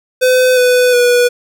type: tone with pitch steps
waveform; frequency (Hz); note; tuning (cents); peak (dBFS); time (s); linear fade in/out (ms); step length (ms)
square; 508 / 497.8 / 487.9; B4 / B4 / B4; +49 / +14 / -21; -8; 0.21-1.29; 20; 360
effects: none